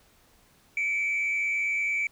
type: tone with frequency modulation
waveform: sine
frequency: 2302 Hz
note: D7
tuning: 35 cents flat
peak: -23 dBFS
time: 0.77-2.07 s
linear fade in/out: 2 ms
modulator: 95.2 Hz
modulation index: 0.65
effects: tanh soft clip ceiling -22 dBFS + pink hiss -61 dBFS RMS until 2.11 s